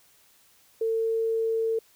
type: tone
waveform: sine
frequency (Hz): 449.9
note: A4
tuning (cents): +39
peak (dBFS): -23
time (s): 0.81-1.79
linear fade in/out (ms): 5
effects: white hiss -60 dBFS RMS until 1.95 s